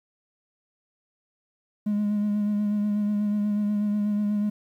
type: tone with vibrato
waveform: triangle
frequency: 207.7 Hz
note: G#3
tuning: in tune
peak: -19 dBFS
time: 1.86-4.5 s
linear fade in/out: 10 ms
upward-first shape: sine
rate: 8.2 Hz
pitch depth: 23 cents each way
effects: tanh soft clip ceiling -17 dBFS + 10-bit